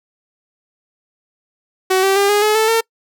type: tone with pitch steps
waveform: sawtooth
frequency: 376 / 387.9 / 400.2 / 412.9 / 426 / 439.5 / 453.4 Hz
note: F#4 / G4 / G4 / G#4 / G#4 / A4 / A#4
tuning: +28 / -18 / +36 / -10 / +44 / -2 / -48 cents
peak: -8 dBFS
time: 1.9-2.81 s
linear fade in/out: 10 ms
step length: 130 ms
effects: noise-tail reverb RT60 0.1 s tail -25 dB re dry